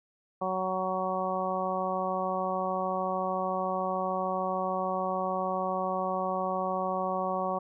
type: harmonic tone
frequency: 186.7 Hz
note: F#3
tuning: 16 cents sharp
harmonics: 1 / 2 / 3 / 4 / 5 / 6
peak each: -37 / -38 / -33 / -33 / -37 / -34 dBFS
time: 0.41-7.59 s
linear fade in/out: 10 ms
effects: none